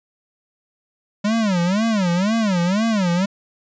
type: tone with vibrato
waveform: square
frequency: 198.1 Hz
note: G3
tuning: 18 cents sharp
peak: -17 dBFS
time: 1.24-3.26 s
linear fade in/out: 10 ms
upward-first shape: sine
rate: 2 Hz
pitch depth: 250 cents each way
effects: resampled to 16000 Hz